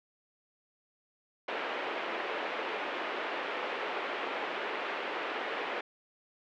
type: band-pass noise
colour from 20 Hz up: pink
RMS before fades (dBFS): -36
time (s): 1.48-5.81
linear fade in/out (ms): 5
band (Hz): 360 to 2900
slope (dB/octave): 24
effects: none